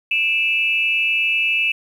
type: tone with amplitude modulation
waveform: sine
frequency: 2637 Hz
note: E7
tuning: in tune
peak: -12 dBFS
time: 0.11-1.72 s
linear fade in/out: 5 ms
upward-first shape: sine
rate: 248 Hz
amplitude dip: 80%
effects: 8-bit